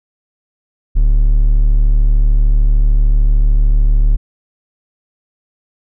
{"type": "tone", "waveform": "triangle", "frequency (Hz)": 36.71, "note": "D1", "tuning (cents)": 0, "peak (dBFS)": -5, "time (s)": [0.95, 4.17], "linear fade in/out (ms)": 20, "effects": []}